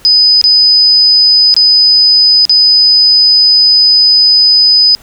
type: tone with dropouts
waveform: sine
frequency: 5000 Hz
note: D#8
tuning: 8 cents sharp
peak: -3 dBFS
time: 0.05-4.95 s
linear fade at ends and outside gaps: 0 ms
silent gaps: 0.414-0.44 / 1.541-1.565 / 2.453-2.495 s
effects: pink hiss -40 dBFS RMS until 5.02 s